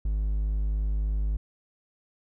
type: tone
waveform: triangle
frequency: 51.7 Hz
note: G#1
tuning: 7 cents flat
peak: -22 dBFS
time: 0.05-1.37 s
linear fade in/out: 5 ms
effects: none